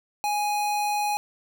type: tone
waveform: square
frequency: 830.6 Hz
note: G#5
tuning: in tune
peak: -24 dBFS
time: 0.24-1.17 s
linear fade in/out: 0 ms
effects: none